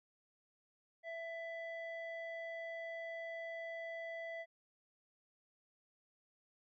square tone with low-pass filter, 664 Hz, E5, 12 cents sharp, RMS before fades -45 dBFS, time 1.03-4.46 s, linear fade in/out 50 ms, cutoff 2000 Hz, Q 2.4, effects none

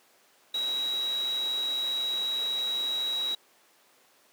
sine tone in noise, 3856 Hz, B7, 42 cents flat, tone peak -27 dBFS, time 0.54-3.35 s, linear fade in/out 5 ms, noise pink, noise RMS -42 dBFS, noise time 0.54-3.35 s, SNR +12 dB, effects pink hiss -61 dBFS RMS until 4.32 s + high-pass 400 Hz 12 dB/octave

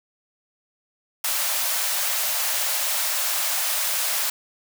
white high-pass noise, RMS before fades -24 dBFS, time 1.24-4.3 s, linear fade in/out 5 ms, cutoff 540 Hz, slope 96 dB/octave, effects none

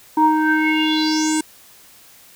square tone with low-pass filter sweep, 311.1 Hz, D#4, in tune, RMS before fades -17 dBFS, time 0.17-1.41 s, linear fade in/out 5 ms, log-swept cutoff 820 to 8800 Hz, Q 6.5, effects white hiss -47 dBFS RMS until 2.35 s

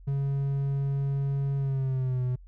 triangle tone with pitch glide, 138.59 to 125.63 Hz, C#3 to B2, 0 to +30 cents, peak -23 dBFS, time 0.07-2.36 s, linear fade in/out 10 ms, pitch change -170 cents, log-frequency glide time 1.57-2.23 s, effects added 44 Hz sine -46 dBFS peak until 2.47 s

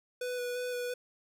square tone with vibrato, 493.3 Hz, B4, 2 cents flat, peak -34 dBFS, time 0.21-0.94 s, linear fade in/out 5 ms, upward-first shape square, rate 2.9 Hz, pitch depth 11 cents each way, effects none

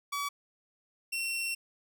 sawtooth tone pair in turn, 1141 / 2719 Hz, C#6 / F7, +50 / -47 cents, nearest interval octave + minor third, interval 1503 cents, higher second, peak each -28 dBFS, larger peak neither, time 0.12-0.29 / 1.12-1.55 s, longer second, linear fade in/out 10 ms, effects none

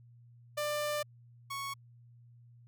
sawtooth tone pair in turn, 594 / 1107.2 Hz, D5 / C#6, +20 / -2 cents, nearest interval major seventh, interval 1078 cents, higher second, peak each -28 / -33 dBFS, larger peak first, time 0.57-1.03 / 1.5-1.74 s, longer first, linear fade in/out 10 ms, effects added 119 Hz sine -55 dBFS peak until 2.67 s

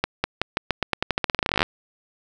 accelerating click train, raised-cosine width 0.3 ms, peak -4 dBFS, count 25, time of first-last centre 0.04-1.629 s, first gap 200 ms, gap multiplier 0.88, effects none

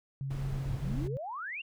sine tone with pitch glide, 136.4 to 135.07 Hz, C#3 to C#3, -28 to -45 cents, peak -33 dBFS, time 0.21-1.17 s, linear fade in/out 0 ms, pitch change -17 cents, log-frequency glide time 0.39-0.62 s
brown noise, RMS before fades -38 dBFS, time 0.3-1.08 s, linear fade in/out 10 ms
sine exponential sweep, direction up, 92.5 to 2887 Hz, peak -36 dBFS, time 0.69-1.62 s, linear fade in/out 10 ms
effects none

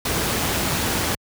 pink noise with amplitude modulation, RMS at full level -21 dBFS, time 0.05-1.15 s, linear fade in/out 5 ms, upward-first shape sine, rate 167 Hz, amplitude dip 25%, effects high-pass 60 Hz 12 dB/octave

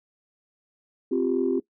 sine chord, C suspended fourth, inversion none, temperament equal, 261.6 / 349.2 / 392 Hz, C4 / F4 / G4, 0 / 0 / 0 cents, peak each -25 dBFS, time 1.11-1.6 s, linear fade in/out 10 ms, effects noise-tail reverb RT60 0.1 s tail -20 dB re dry + tanh soft clip ceiling -13 dBFS

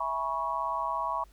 sine chord, C# minor seventh, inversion first, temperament equal with one note detuned, 659.3 / 830.6 / 971.4 / 1108.7 Hz, E5 / G#5 / B5 / C#6, 0 / 0 / -29 / 0 cents, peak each -37 / -38 / -32 / -32 dBFS, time 0-1.24 s, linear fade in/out 5 ms, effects added 50 Hz sine -53 dBFS peak until 1.32 s + pink hiss -64 dBFS RMS until 1.32 s

